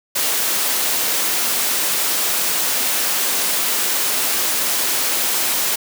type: high-pass noise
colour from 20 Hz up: white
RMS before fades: -19 dBFS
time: 0.15-5.76 s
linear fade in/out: 10 ms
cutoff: 230 Hz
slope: 12 dB/octave
effects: none